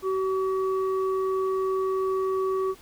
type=tone pair together; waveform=sine; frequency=380.3 / 1138 Hz; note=F#4 / C#6; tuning=+48 / +45 cents; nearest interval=octave + perfect fifth; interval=1897 cents; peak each=-23 / -30 dBFS; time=0.02-2.75 s; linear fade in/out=50 ms; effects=tanh soft clip ceiling -16 dBFS + pink hiss -52 dBFS RMS until 2.81 s